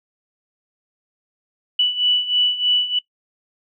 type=beating tone pair; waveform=sine; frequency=2960 / 2963.2 Hz; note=F#7 / F#7; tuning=0 / +2 cents; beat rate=3.2 Hz; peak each=-21 / -17 dBFS; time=1.79-2.99 s; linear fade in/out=5 ms; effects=noise-tail reverb RT60 0.1 s tail -20 dB re dry